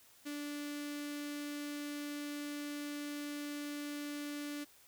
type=tone with notch filter; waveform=sawtooth; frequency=291.7 Hz; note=D4; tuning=12 cents flat; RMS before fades=-42 dBFS; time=0.25-4.65 s; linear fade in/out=20 ms; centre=790 Hz; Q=0.78; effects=white hiss -63 dBFS RMS until 4.87 s